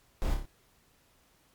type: noise with echo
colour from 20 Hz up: brown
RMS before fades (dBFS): -28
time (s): 0.22-0.34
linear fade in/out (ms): 0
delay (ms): 29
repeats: 4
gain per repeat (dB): -4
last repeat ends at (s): 0.456
effects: pink hiss -66 dBFS RMS until 1.54 s + MP3 96 kbps